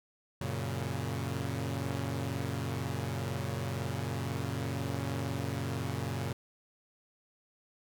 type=chord; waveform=sawtooth; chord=F# major; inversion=none; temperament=equal; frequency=92.5 / 116.54 / 138.59 Hz; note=F#2 / A#2 / C#3; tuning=0 / 0 / 0 cents; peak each=-34 / -33 / -33 dBFS; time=0.41-6.33 s; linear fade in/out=5 ms; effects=none